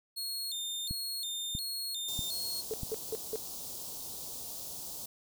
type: tone with vibrato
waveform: sawtooth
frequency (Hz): 3951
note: B7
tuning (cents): 0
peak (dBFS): -32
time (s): 0.16-2.62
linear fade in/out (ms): 20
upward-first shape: square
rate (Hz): 1.4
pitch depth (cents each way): 150
type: click train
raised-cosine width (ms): 5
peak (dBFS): -25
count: 4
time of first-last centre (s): 0.91-2.833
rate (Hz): 1.56
type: band-stop noise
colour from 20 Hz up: white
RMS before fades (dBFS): -42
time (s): 2.08-5.06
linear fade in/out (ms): 5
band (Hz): 900 to 3900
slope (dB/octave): 24
type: tone bursts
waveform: sine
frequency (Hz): 440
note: A4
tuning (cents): 0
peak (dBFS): -31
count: 4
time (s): 2.71-3.358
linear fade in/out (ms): 0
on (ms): 27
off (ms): 180
effects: none